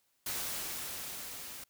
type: noise with level ramp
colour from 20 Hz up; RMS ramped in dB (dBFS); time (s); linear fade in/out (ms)
white; -36 to -46; 0.26-1.64; 5
effects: white hiss -75 dBFS RMS until 1.69 s